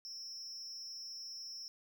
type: tone with amplitude modulation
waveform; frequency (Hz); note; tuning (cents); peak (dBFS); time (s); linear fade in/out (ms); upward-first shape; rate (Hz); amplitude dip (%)
triangle; 5390; E8; +38; -39; 0.05-1.68; 0; sine; 266; 90
effects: none